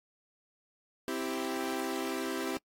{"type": "chord", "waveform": "sawtooth", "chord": "C major", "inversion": "none", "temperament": "equal", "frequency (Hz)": [261.6, 329.6, 392], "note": ["C4", "E4", "G4"], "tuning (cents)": [0, 0, 0], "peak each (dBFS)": -33, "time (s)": [1.08, 2.57], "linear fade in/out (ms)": 0, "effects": ["noise-tail reverb RT60 0.1 s tail -25 dB re dry", "AAC 64 kbps"]}